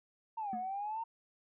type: exponential two-way sweep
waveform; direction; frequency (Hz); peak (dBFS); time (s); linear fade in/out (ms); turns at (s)
sine; down then up; 922 to 720 to 922; -35; 0.37-1.04; 10; 0.57
type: tone with exponential decay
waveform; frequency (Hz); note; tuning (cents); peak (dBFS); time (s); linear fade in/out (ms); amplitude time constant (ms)
sine; 219.6; A3; -3; -35; 0.53-0.72; 2; 40
effects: tanh soft clip ceiling -30 dBFS